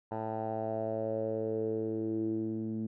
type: tone with low-pass filter sweep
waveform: 10% pulse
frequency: 110.5 Hz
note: A2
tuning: 8 cents sharp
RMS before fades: -34 dBFS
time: 0.11-2.87 s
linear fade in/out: 10 ms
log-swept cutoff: 920 to 250 Hz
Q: 4.9
effects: none

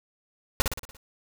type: noise with echo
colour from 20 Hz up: pink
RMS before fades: -21 dBFS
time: 0.6-0.62 s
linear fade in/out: 0 ms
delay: 58 ms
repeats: 6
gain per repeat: -5 dB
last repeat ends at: 0.968 s
effects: none

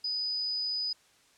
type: tone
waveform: sine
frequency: 4978 Hz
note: D#8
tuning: in tune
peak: -29 dBFS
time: 0.04-0.93 s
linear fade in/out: 5 ms
effects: white hiss -63 dBFS RMS until 1.37 s + low-pass 8000 Hz 12 dB/octave

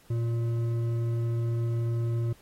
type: tone with hard clipping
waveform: triangle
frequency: 116.54 Hz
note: A#2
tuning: in tune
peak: -27 dBFS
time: 0.1-2.33 s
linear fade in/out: 5 ms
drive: 11 dB
effects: pink hiss -59 dBFS RMS until 2.41 s + AAC 48 kbps

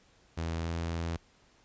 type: tone with pitch glide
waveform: sawtooth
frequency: 82.41 to 83.51 Hz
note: E2 to E2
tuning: 0 to +23 cents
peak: -28 dBFS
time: 0.37-1.17 s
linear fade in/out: 10 ms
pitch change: +23 cents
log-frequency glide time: 0.62-0.67 s
effects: pink hiss -64 dBFS RMS until 1.64 s + resampled to 16000 Hz

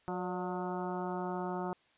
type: harmonic tone with a mistuned harmonic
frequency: 180.7 Hz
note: F#3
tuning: 41 cents flat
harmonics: 1 / 2 / 3 / 4 / 5 / 6 / 7 / 8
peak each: -39 / -39 / -46 / -41 / -42 / -49 / -46 / -53 dBFS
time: 0.08-1.73 s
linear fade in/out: 0 ms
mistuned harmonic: 3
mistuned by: +80 cents
effects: white hiss -68 dBFS RMS until 1.97 s + resampled to 8000 Hz

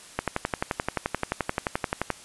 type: click train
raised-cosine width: 0.5 ms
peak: -9 dBFS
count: 23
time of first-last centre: 0.19-2.103 s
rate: 11.5 Hz
effects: white hiss -47 dBFS RMS until 2.24 s + resampled to 24000 Hz

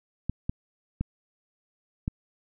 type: clicks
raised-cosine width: 5 ms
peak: -15 dBFS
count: 4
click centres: 0.296 / 0.495 / 1.01 / 2.079 s
effects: none

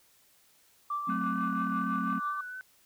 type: tone with tremolo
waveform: sine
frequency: 1170 Hz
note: D6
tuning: 7 cents flat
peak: -28 dBFS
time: 0.9-2.41 s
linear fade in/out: 5 ms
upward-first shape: triangle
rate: 6 Hz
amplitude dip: 50%
type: chord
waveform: sine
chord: F# diminished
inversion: none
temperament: equal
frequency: 185 / 220 / 261.6 Hz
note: F#3 / A3 / C4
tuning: 0 / 0 / 0 cents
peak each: -34 dBFS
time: 1.07-2.2 s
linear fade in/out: 20 ms
type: tone with vibrato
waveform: sine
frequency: 1500 Hz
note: F#6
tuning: 23 cents sharp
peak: -38 dBFS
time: 1.1-2.61 s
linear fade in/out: 0 ms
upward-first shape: triangle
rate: 4.2 Hz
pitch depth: 25 cents each way
effects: tanh soft clip ceiling -21 dBFS + white hiss -64 dBFS RMS until 2.85 s

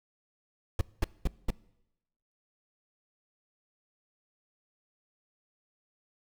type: noise bursts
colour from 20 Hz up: brown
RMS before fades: -25 dBFS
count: 4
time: 0.79-1.504 s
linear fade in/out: 2 ms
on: 21 ms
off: 210 ms
effects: noise-tail reverb RT60 0.9 s tail -22 dB re dry

